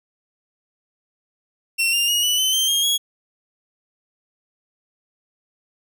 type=tone with pitch steps; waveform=sawtooth; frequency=2717 / 2797 / 2879 / 2963 / 3050 / 3139 / 3231 / 3326 Hz; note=F7 / F7 / F#7 / F#7 / G7 / G7 / G#7 / G#7; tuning=-48 / +2 / -48 / +2 / -48 / +2 / -48 / +2 cents; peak=-14 dBFS; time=1.78-2.98 s; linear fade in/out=20 ms; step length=150 ms; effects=none